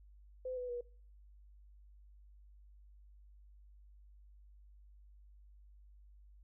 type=tone with pitch steps; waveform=sine; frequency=511 / 497 / 483.4 Hz; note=C5 / B4 / B4; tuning=-41 / +11 / -37 cents; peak=-38 dBFS; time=0.45-0.81 s; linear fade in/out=5 ms; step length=120 ms; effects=noise-tail reverb RT60 0.4 s tail -21 dB re dry + added 50 Hz sine -57 dBFS peak until 6.43 s